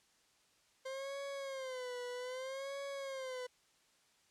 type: tone with vibrato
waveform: 40% pulse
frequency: 523.3 Hz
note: C5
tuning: in tune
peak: -40 dBFS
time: 0.85-3.47 s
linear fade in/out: 10 ms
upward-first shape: sine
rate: 0.63 Hz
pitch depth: 110 cents each way
effects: white hiss -71 dBFS RMS until 4.3 s + low-pass 8000 Hz 12 dB/octave